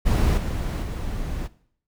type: noise with level steps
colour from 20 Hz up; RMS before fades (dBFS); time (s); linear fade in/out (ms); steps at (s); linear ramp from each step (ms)
brown; -19 / -26 / -29; 0.05-1.48; 20; 0.37 / 0.82; 10
effects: noise-tail reverb RT60 0.6 s tail -18 dB re dry